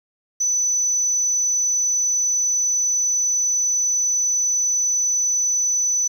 sine tone, 5990 Hz, F#8, 20 cents sharp, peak -16 dBFS, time 0.4-6.08 s, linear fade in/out 10 ms, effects tanh soft clip ceiling -13 dBFS + 8-bit

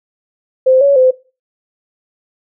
sine tone with pitch steps, 519 / 561 / 514 Hz, C5 / C#5 / C5, -14 / +21 / -31 cents, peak -6 dBFS, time 0.66-1.11 s, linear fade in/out 10 ms, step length 150 ms, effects noise-tail reverb RT60 0.3 s tail -18 dB re dry

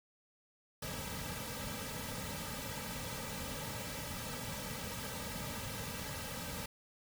pink noise with comb filter, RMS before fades -42 dBFS, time 0.82-6.66 s, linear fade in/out 5 ms, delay 2.8 ms, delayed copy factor -0.9, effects none

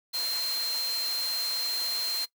sine tone in noise, 4166 Hz, C8, 8 cents flat, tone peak -28 dBFS, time 0.13-2.26 s, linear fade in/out 20 ms, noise white, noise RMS -36 dBFS, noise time 0.13-2.26 s, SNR +5 dB, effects noise-tail reverb RT60 0.1 s tail -18 dB re dry + high-pass 400 Hz 12 dB/octave

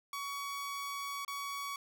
sawtooth tone with dropouts, 1126 Hz, C#6, 27 cents sharp, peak -34 dBFS, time 0.13-1.76 s, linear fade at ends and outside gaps 2 ms, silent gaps 1.249-1.279 s, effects none

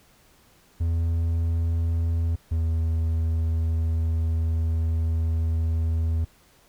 triangle tone pair in turn, 83 / 81.29 Hz, E2 / E2, +12 / -24 cents, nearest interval unison, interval 36 cents, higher first, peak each -19 dBFS, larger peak neither, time 0.8-2.36 / 2.51-6.25 s, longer second, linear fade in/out 10 ms, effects pink hiss -58 dBFS RMS until 6.68 s

